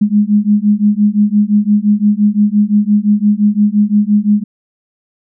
sine beating tone pair, 205 / 210.8 Hz, G#3 / G#3, -22 / +26 cents, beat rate 5.8 Hz, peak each -11 / -11 dBFS, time 0.01-4.44 s, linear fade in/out 10 ms, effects none

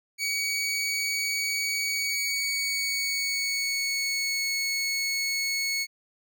20% pulse tone with pitch glide, 2258 to 2203 Hz, C#7 to C#7, +31 to -11 cents, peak -21 dBFS, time 0.18-5.87 s, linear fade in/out 50 ms, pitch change -42 cents, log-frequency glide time 1.82-4.48 s, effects none

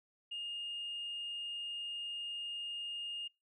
sine tone, 2836 Hz, F7, 26 cents sharp, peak -38 dBFS, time 0.31-3.28 s, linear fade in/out 10 ms, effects noise-tail reverb RT60 0.2 s tail -22 dB re dry + tanh soft clip ceiling -35 dBFS

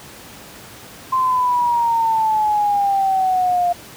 sine exponential sweep, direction down, 1046.5 to 698.5 Hz, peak -14 dBFS, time 1.12-3.73 s, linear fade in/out 10 ms, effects pink hiss -39 dBFS RMS until 3.96 s + high-pass 80 Hz 12 dB/octave

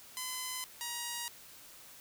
5% pulse tone pair in turn, 1018 / 949.9 Hz, C6 / A#5, -48 / +32 cents, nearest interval minor second, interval 120 cents, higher first, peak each -25 dBFS, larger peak neither, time 0.17-0.64 / 0.81-1.28 s, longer neither, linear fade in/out 0 ms, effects white hiss -54 dBFS RMS until 2 s

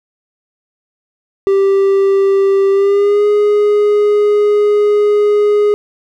triangle tone with pitch glide, 392 to 415.3 Hz, G4 to G#4, 0 to 0 cents, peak -6 dBFS, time 1.47-5.74 s, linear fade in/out 0 ms, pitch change +100 cents, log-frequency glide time 2.71-3.26 s, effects none

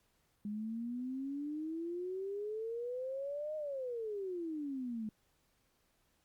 sine exponential two-way sweep, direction up then down, 204.6 to 622.3 to 210.9 Hz, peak -37 dBFS, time 0.45-5.09 s, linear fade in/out 2 ms, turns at 3.56 s, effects pink hiss -75 dBFS RMS until 6.24 s + Opus 48 kbps

